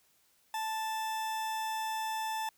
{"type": "tone", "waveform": "40% pulse", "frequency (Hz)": 880, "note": "A5", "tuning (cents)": 0, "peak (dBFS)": -32, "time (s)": [0.54, 2.49], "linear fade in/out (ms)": 2, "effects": ["white hiss -69 dBFS RMS until 2.57 s"]}